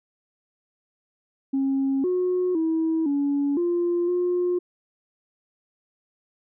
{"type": "tone with pitch steps", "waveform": "sine", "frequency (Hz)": [270.9, 363.4, 323.1, 283.6, 347.7, 356.2], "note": ["C#4", "F#4", "E4", "C#4", "F4", "F4"], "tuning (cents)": [-40, -31, -35, 40, -8, 34], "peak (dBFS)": -19, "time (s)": [1.53, 4.59], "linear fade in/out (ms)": 10, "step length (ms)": 510, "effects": ["tanh soft clip ceiling -17 dBFS"]}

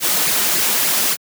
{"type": "noise with flanger", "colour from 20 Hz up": "white", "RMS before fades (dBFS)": -17, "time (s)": [0, 1.17], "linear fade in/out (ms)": 50, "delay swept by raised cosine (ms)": [0.42, 5.02], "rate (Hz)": 3.5, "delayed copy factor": 0.5, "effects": ["high-pass 150 Hz 12 dB/octave"]}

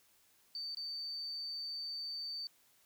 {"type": "tone with dropouts", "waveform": "sine", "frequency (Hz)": 4577, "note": "D8", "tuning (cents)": -45, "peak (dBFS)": -39, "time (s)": [0.55, 2.47], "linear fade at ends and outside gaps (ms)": 1, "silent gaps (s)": [0.748, 0.77], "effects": ["white hiss -69 dBFS RMS until 2.85 s"]}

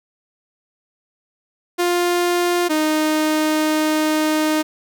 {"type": "tone pair in turn", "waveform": "sawtooth", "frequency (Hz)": [351.4, 309.2], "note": ["F4", "D#4"], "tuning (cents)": [11, -11], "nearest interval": "major second", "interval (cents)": 222, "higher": "first", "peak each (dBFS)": -12, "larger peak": "neither", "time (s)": [[1.78, 2.69], [2.69, 4.63]], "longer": "second", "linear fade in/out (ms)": 20, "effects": []}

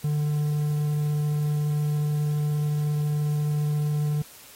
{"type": "tone", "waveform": "triangle", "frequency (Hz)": 148.8, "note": "D3", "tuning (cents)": 23, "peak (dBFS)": -20, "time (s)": [0.04, 4.22], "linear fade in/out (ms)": 5, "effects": ["white hiss -48 dBFS RMS until 4.55 s", "AAC 48 kbps"]}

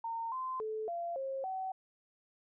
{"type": "tone with pitch steps", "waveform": "sine", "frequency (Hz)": [915, 1035, 435.3, 686, 537, 758], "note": ["A#5", "C6", "A4", "F5", "C5", "F#5"], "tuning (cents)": [-32, -19, -19, -31, 45, 42], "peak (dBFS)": -35, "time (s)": [0.04, 1.72], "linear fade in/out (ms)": 5, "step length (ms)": 280, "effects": []}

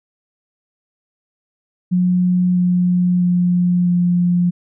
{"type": "tone with pitch steps", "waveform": "sine", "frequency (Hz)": [180.3, 178.95, 177.61, 176.28], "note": ["F#3", "F3", "F3", "F3"], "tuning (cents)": [-45, 42, 29, 16], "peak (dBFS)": -12, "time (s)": [1.91, 4.51], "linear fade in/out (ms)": 20, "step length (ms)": 650, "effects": []}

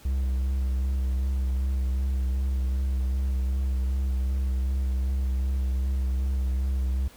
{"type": "tone with vibrato", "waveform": "triangle", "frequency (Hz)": 65.41, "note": "C2", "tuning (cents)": 0, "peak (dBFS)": -21, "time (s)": [0.05, 7.08], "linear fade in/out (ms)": 5, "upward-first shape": "sine", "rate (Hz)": 2.6, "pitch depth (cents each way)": 28, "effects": ["pink hiss -52 dBFS RMS until 7.16 s"]}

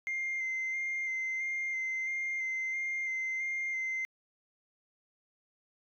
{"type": "tone with vibrato", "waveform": "sine", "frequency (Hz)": 2093, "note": "C7", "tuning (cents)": 0, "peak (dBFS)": -30, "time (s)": [0.07, 4.05], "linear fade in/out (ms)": 0, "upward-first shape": "square", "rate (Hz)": 1.5, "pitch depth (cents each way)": 15, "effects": ["tanh soft clip ceiling -29 dBFS"]}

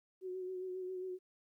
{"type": "tone with vibrato", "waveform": "sine", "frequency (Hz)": 370, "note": "F#4", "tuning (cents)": 0, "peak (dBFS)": -39, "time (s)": [0.21, 1.19], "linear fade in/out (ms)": 50, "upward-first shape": "sine", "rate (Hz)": 7.4, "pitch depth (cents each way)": 29, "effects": ["13-bit"]}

